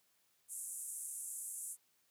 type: band-pass noise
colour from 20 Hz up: white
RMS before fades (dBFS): -45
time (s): 0.48-1.77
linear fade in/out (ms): 50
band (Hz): 7600 to 11000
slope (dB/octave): 48
effects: white hiss -75 dBFS RMS until 2.1 s + high-pass 80 Hz 12 dB/octave